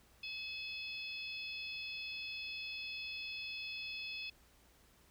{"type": "harmonic tone with a mistuned harmonic", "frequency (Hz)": 857, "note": "A5", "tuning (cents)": -46, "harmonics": [3, 4, 5, 6], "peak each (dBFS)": [-43, -48, -52, -51], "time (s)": [0.23, 4.3], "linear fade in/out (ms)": 5, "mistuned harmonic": 6, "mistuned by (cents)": -24, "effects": ["added 60 Hz sine -70 dBFS peak until 5.1 s", "pink hiss -67 dBFS RMS until 5.1 s"]}